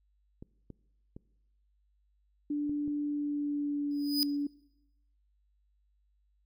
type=clicks; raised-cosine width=3 ms; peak=-32 dBFS; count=5; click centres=0.425 / 0.703 / 1.165 / 2.695 / 2.878 s
type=tone with pitch glide; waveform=sine; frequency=292.9 to 287.5 Hz; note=D4 to D4; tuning=-5 to -37 cents; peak=-29 dBFS; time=2.5-4.47 s; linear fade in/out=5 ms; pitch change=-32 cents; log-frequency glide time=3.03-4.18 s
type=tone with exponential growth; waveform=45% pulse; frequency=4978 Hz; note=D#8; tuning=in tune; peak=-23 dBFS; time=3.91-4.23 s; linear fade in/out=0 ms; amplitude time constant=69 ms
effects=noise-tail reverb RT60 0.9 s tail -22 dB re dry + added 50 Hz sine -68 dBFS peak until 6.45 s